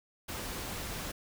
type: noise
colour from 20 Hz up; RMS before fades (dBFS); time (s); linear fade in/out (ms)
pink; -39; 0.28-1.12; 10
effects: none